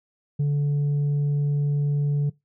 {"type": "tone with tanh clipping", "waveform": "sine", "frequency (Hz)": 144.7, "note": "D3", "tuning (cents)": -25, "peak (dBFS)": -20, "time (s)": [0.39, 2.3], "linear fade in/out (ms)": 10, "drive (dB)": 2, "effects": ["noise-tail reverb RT60 0.2 s tail -22 dB re dry"]}